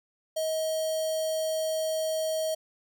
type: tone with notch filter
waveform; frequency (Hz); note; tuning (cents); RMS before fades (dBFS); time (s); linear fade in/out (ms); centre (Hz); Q
square; 635; D#5; +35; -29; 0.36-2.55; 10; 1800; 0.88
effects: none